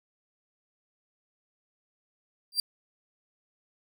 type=tone with exponential growth; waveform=40% pulse; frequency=4717 Hz; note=D8; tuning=7 cents sharp; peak=-18 dBFS; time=2.52-2.6 s; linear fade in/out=2 ms; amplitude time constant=17 ms; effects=none